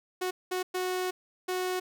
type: tone bursts at uneven times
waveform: sawtooth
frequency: 367.3 Hz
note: F#4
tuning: 13 cents flat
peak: -25 dBFS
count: 4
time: 0.21-0.31 / 0.51-0.63 / 0.74-1.11 / 1.48-1.8 s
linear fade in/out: 10 ms
effects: none